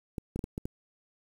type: clicks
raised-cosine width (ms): 3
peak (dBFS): -21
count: 6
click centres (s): 0.182 / 0.36 / 0.392 / 0.441 / 0.579 / 0.655
effects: 8-bit